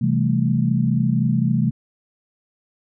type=chord; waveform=sine; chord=A minor seventh; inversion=first; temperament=equal; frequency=130.81 / 164.81 / 196 / 220 Hz; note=C3 / E3 / G3 / A3; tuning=0 / 0 / 0 / 0 cents; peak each=-20 / -22 / -24 / -21 dBFS; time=0.01-1.71 s; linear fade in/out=10 ms; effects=none